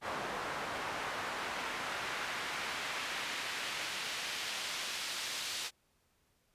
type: noise with band-pass filter sweep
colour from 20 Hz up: pink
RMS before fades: -39 dBFS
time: 0.01-5.71 s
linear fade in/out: 50 ms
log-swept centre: 960 to 4300 Hz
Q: 0.85
effects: pink hiss -74 dBFS RMS until 6.54 s + resampled to 32000 Hz